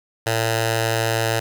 10% pulse tone with notch filter, 113.2 Hz, A2, 50 cents sharp, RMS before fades -21 dBFS, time 0.26-1.4 s, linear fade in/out 10 ms, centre 240 Hz, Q 0.53, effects 8-bit

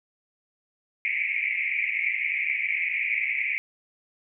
pink band-pass noise, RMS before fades -27 dBFS, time 1.05-3.58 s, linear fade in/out 0 ms, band 2100 to 2400 Hz, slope 96 dB/octave, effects none

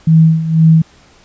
sine tone with tremolo, 161.1 Hz, E3, 39 cents flat, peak -3 dBFS, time 0.07-0.82 s, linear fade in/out 5 ms, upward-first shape sine, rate 2 Hz, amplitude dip 75%, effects pink hiss -46 dBFS RMS until 1.24 s + resampled to 16000 Hz

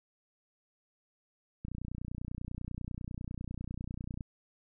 click train, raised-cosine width 5 ms, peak -27 dBFS, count 78, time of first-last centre 1.65-4.208 s, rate 30.1 Hz, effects none

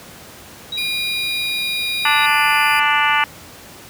sine tone with pitch glide, 3846 to 3813 Hz, B7 to A#7, -47 to +38 cents, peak -22 dBFS, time 0.72-2.26 s, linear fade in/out 5 ms, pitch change -15 cents, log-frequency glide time 0.91-1.82 s
35% pulse tone, 2423 Hz, D#7, 47 cents flat, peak -20 dBFS, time 0.77-2.8 s, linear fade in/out 10 ms
harmonic tone, 293.7 Hz, D4, in tune, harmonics 3 / 4 / 5 / 6 / 7 / 8 / 9 / 10, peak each -19 / -20 / -21 / -22 / -22 / -23 / -24 / -24 dBFS, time 2.05-3.24 s, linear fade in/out 2 ms
effects pink hiss -39 dBFS RMS until 3.89 s + high-pass 80 Hz 12 dB/octave

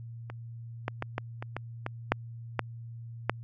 clicks, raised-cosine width 0.5 ms, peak -25 / -15 / -16 / -15 / -22 / -18 / -17 / -7 / -11 / -9 dBFS, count 10, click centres 0.3 / 0.881 / 1.024 / 1.181 / 1.425 / 1.566 / 1.864 / 2.12 / 2.593 / 3.296 s, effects added 116 Hz sine -40 dBFS peak until 3.43 s

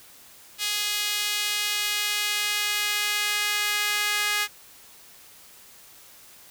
sawtooth tone with high-pass filter sweep, 415.3 Hz, G#4, in tune, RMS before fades -26 dBFS, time 0.58-4.48 s, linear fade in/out 50 ms, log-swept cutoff 3100 to 1900 Hz, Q 1.3, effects white hiss -50 dBFS RMS until 6.5 s

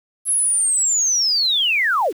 sine linear sweep, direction down, 11020 to 263.1 Hz, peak -15 dBFS, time 0.25-2.13 s, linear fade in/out 50 ms, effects 7-bit

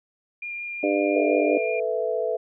sine tone with vibrato, 2406 Hz, D7, 41 cents sharp, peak -30 dBFS, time 0.42-1.8 s, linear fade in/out 5 ms, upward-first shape triangle, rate 5.6 Hz, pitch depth 9 cents each way
harmonic tone, 100 Hz, G2, 35 cents sharp, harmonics 3 / 4 / 5 / 6 / 7, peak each -24 / -26 / -29 / -24 / -33 dBFS, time 0.83-1.58 s, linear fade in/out 5 ms
sine chord, A suspended second, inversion none, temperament just, 440 / 495 / 660 Hz, A4 / B4 / E5, 0 / +4 / +2 cents, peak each -27 dBFS, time 1.15-2.37 s, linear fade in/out 10 ms
effects none

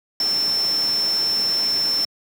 sine tone in noise, 5360 Hz, E8, 28 cents sharp, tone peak -18 dBFS, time 0.2-2.05 s, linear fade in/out 2 ms, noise pink, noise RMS -32 dBFS, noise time 0.2-2.05 s, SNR +11 dB, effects high-pass 200 Hz 12 dB/octave

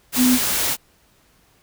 sine tone in noise, 251.2 Hz, B3, 30 cents sharp, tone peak -13 dBFS, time 0.16-0.39 s, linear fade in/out 50 ms, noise white, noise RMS -21 dBFS, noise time 0.12-0.77 s, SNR +5 dB, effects pink hiss -58 dBFS RMS until 1.62 s

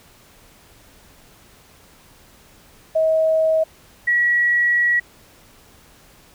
sine tone pair in turn, 638 / 1924 Hz, D#5 / B6, +43 / -46 cents, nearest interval octave + perfect fifth, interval 1911 cents, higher second, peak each -14 dBFS, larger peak neither, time 2.95-3.64 / 4.07-5 s, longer second, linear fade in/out 10 ms, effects pink hiss -50 dBFS RMS until 6.34 s

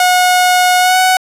sawtooth tone with pitch glide, 727 to 743.6 Hz, F#5 to F#5, -31 to +8 cents, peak -4 dBFS, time 0-1.17 s, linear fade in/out 2 ms, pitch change +39 cents, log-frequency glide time 0.79-0.98 s, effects resampled to 32000 Hz + 7-bit

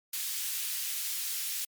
white high-pass noise, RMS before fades -34 dBFS, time 0.13-1.65 s, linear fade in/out 5 ms, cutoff 2400 Hz, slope 12 dB/octave, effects MP3 96 kbps

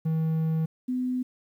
triangle / sine tone pair in turn, 160 / 252.5 Hz, D#3 / B3, +49 / +39 cents, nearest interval minor sixth, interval 790 cents, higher second, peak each -21 / -25 dBFS, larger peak first, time 0.05-0.66 / 0.88-1.23 s, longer first, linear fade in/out 10 ms, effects 10-bit

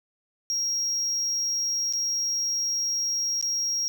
triangle tone with dropouts, 5610 Hz, F8, 7 cents sharp, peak -23 dBFS, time 0.5-3.88 s, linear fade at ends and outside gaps 0 ms, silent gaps 1.926-1.935 / 3.412-3.426 s, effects none

